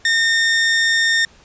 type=tone; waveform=sawtooth; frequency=1825 Hz; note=A#6; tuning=37 cents flat; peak=-10 dBFS; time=0.05-1.25 s; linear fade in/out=2 ms; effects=pink hiss -49 dBFS RMS until 1.44 s + resampled to 16000 Hz